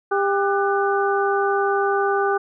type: harmonic tone with a mistuned harmonic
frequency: 398 Hz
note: G4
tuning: 26 cents sharp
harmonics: 1 / 2 / 3 / 4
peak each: -20 / -23 / -25 / -26 dBFS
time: 0.11-2.38 s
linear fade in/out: 10 ms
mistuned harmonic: 4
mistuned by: -110 cents
effects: none